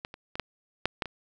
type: clicks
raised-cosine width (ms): 0.3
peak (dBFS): -19 / -26 / -21 / -12 / -8 / -12 / -21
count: 7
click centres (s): 0.049 / 0.141 / 0.355 / 0.397 / 0.856 / 1.022 / 1.057
effects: none